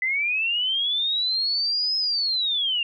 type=linear two-way sweep; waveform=sine; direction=up then down; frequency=2000 to 5150 to 2748 Hz; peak=-21 dBFS; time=0.02-2.83 s; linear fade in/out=2 ms; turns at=1.97 s; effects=none